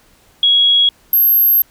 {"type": "tone pair in turn", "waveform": "sine", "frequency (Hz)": [3322, 12542], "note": ["G#7", "G9"], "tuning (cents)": [0, 0], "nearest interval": "octave + major seventh", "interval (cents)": 2300, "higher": "second", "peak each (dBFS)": -8, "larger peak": "neither", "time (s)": [[0.43, 0.89], [1.13, 1.62]], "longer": "second", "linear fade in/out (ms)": 2, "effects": ["pink hiss -51 dBFS RMS until 1.7 s"]}